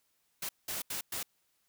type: noise bursts at uneven times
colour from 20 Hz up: white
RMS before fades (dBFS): -37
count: 4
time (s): 0.42-0.49 / 0.68-0.82 / 0.9-1.01 / 1.12-1.23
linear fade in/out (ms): 5
effects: white hiss -75 dBFS RMS until 1.68 s